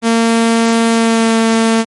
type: tone with pitch glide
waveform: sawtooth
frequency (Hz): 228.9 to 225.7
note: A#3 to A3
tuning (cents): -31 to +44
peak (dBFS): -5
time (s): 0.02-1.85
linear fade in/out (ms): 50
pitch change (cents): -25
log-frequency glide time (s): 0.88-1.36
effects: MP3 48 kbps